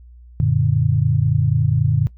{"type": "chord", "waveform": "sine", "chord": "Gb augmented", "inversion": "none", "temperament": "equal", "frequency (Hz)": [92.5, 116.54, 146.83], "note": ["Gb2", "Bb2", "D3"], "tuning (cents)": [0, 0, 0], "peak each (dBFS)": [-21, -18, -17], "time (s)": [0.4, 2.07], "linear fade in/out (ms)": 0, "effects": ["noise-tail reverb RT60 0.1 s tail -18 dB re dry", "added 60 Hz sine -40 dBFS peak until 2.17 s"]}